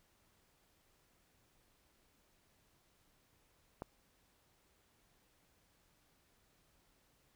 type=click; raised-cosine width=1 ms; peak=-28 dBFS; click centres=3.821 s; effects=pink hiss -73 dBFS RMS until 7.35 s